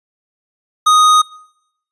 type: tone with hard clipping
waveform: sine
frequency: 1244.5 Hz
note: D#6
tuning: in tune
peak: -9 dBFS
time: 0.86-1.22 s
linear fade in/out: 10 ms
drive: 15 dB
effects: noise-tail reverb RT60 0.8 s tail -23 dB re dry + resampled to 24000 Hz